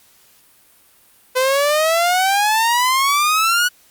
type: exponential sweep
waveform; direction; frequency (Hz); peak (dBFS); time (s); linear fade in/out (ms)
sawtooth; up; 505 to 1480; -10; 1.35-3.69; 20
effects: white hiss -52 dBFS RMS until 3.9 s + Opus 48 kbps